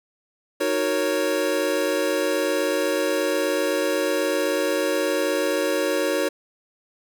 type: chord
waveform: square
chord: D# minor seventh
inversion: none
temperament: equal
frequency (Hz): 311.1 / 370 / 466.2 / 554.4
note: D#4 / F#4 / A#4 / C#5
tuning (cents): 0 / 0 / 0 / 0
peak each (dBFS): -28 / -28 / -28 / -25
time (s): 0.6-6.29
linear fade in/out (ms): 10
effects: none